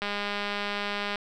click train, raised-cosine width 0.3 ms, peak -15 dBFS, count 233, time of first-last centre 0.02-1.157 s, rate 204 Hz, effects none

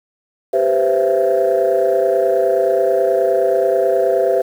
sine chord, C major seventh, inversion second, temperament equal with one note detuned, 392 / 493.9 / 523.3 / 668.8 Hz, G4 / B4 / C5 / E5, 0 / 0 / 0 / +25 cents, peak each -17 / -19 / -16 / -16 dBFS, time 0.53-4.42 s, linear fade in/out 10 ms, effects tanh soft clip ceiling -6 dBFS + 7-bit

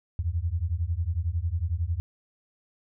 sine beating tone pair, 79.4 / 90.4 Hz, D#2 / F#2, +36 / -40 cents, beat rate 11 Hz, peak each -28 / -28 dBFS, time 0.19-2 s, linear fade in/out 0 ms, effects none

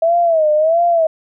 sine tone with vibrato, 647 Hz, E5, 32 cents flat, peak -10 dBFS, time 0.02-1.07 s, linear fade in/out 5 ms, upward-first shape sine, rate 1.5 Hz, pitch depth 120 cents each way, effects none

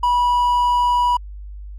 triangle tone, 976 Hz, B5, 21 cents flat, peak -12 dBFS, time 0.03-1.17 s, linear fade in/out 5 ms, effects added 50 Hz sine -31 dBFS peak until 1.78 s + Opus 48 kbps

